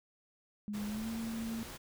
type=tone with pitch glide; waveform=sine; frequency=207.7 to 226.5 Hz; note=G#3 to A#3; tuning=0 to -50 cents; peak=-36 dBFS; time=0.68-1.63 s; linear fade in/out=0 ms; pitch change=+150 cents; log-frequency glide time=0.87-1.1 s
type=noise; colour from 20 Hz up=pink; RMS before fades=-47 dBFS; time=0.73-1.78 s; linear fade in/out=20 ms
effects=none